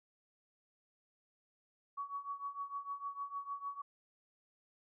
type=tone with tremolo; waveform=sine; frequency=1126 Hz; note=C#6; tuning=27 cents sharp; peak=-36 dBFS; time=1.97-3.82 s; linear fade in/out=10 ms; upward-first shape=triangle; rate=6.6 Hz; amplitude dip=90%; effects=none